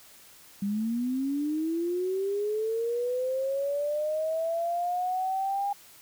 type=linear sweep; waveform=sine; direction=up; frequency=196 to 811 Hz; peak=-26 dBFS; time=0.62-5.73 s; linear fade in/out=5 ms; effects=white hiss -53 dBFS RMS until 6.01 s